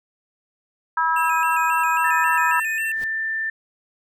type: harmonic tone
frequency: 324.8 Hz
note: E4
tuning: 26 cents flat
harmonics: 3 / 4 / 5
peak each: -20 / -22 / -24 dBFS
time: 0.97-2.6 s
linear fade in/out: 5 ms
type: tone with vibrato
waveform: square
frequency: 2600 Hz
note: E7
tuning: 24 cents flat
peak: -28 dBFS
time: 1.16-2.92 s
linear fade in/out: 5 ms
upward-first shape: square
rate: 3.7 Hz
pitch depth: 67 cents each way
type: tone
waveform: sine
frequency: 1781 Hz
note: A6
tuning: 21 cents sharp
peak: -22 dBFS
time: 2.04-3.5 s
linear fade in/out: 5 ms
type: noise with exponential growth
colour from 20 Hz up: pink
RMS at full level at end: -37 dBFS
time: 2.89-3.04 s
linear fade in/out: 1 ms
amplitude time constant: 32 ms
effects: none